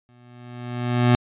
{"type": "tone with exponential growth", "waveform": "25% pulse", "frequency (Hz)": 122, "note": "B2", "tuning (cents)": -21, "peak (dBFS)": -9, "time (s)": [0.09, 1.15], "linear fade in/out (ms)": 0, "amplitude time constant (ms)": 230, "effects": ["resampled to 8000 Hz"]}